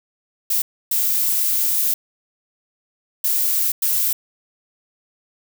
violet noise bursts at uneven times, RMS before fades -19 dBFS, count 4, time 0.5-0.62 / 0.91-1.94 / 3.24-3.72 / 3.82-4.13 s, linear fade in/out 5 ms, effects none

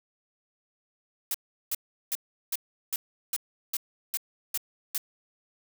blue noise bursts, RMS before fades -29 dBFS, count 10, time 1.31-4.98 s, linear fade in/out 2 ms, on 34 ms, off 370 ms, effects none

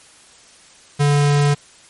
square tone, 144.6 Hz, D3, 27 cents flat, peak -13 dBFS, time 0.99-1.55 s, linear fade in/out 20 ms, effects white hiss -47 dBFS RMS until 1.89 s + MP3 48 kbps

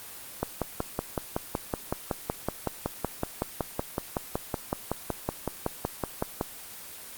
click train, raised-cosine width 1 ms, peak -12 dBFS, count 33, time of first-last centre 0.43-6.411 s, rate 5.35 Hz, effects white hiss -43 dBFS RMS until 7.17 s + Opus 24 kbps

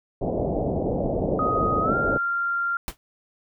white low-pass noise, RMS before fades -25 dBFS, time 0.21-2.18 s, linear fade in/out 10 ms, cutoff 690 Hz, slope 48 dB/octave
sine tone with pitch glide, 1251 to 1388.1 Hz, D#6 to F6, +9 to -11 cents, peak -22 dBFS, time 1.39-2.77 s, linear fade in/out 2 ms, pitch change +180 cents, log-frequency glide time 1.82-1.95 s
pink noise with exponential decay, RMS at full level -27 dBFS, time 2.88-2.97 s, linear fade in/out 0 ms, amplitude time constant 18 ms
effects none

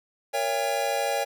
square chord, A# diminished seventh, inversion none, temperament just, 466.2 / 559.4 / 671.3 / 805.5 Hz, A#4 / C#5 / E5 / G5, 0 / +16 / +31 / +47 cents, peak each -34 / -29 / -33 / -29 dBFS, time 0.33-1.25 s, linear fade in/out 20 ms, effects none

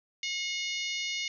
harmonic tone, 722 Hz, F#5, 43 cents flat, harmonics 3 / 4 / 5 / 6 / 7 / 8 / 9, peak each -35 / -37 / -39 / -41 / -42 / -43 / -44 dBFS, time 0.23-1.28 s, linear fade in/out 2 ms, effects none

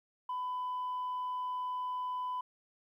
sine tone, 1001 Hz, B5, 23 cents sharp, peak -32 dBFS, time 0.29-2.41 s, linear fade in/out 5 ms, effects tanh soft clip ceiling -32 dBFS + 12-bit

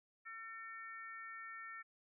harmonic tone, 450 Hz, A4, 39 cents sharp, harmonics 3 / 4 / 5, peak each -51 / -50 / -54 dBFS, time 0.25-1.83 s, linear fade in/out 20 ms, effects none

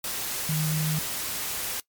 sine tone in noise, 155.56 Hz, D#3, in tune, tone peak -24 dBFS, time 0.49-0.99 s, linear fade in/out 2 ms, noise white, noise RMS -31 dBFS, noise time 0.04-1.8 s, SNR +4 dB, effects noise-tail reverb RT60 0.1 s tail -20 dB re dry + MP3 96 kbps

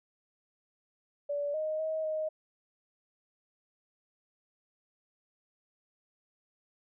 sine tone with pitch steps, 577 / 622 / 633 / 624 Hz, D5 / D#5 / D#5 / D#5, -31 / -1 / +30 / +5 cents, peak -30 dBFS, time 1.29-2.29 s, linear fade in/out 10 ms, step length 250 ms, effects none

